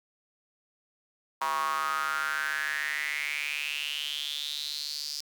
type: tone with high-pass filter sweep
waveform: square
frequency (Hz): 73.42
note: D2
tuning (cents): 0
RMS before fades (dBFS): -32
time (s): 1.41-5.21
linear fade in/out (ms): 5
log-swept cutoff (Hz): 1000 to 5000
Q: 7.1
effects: 9-bit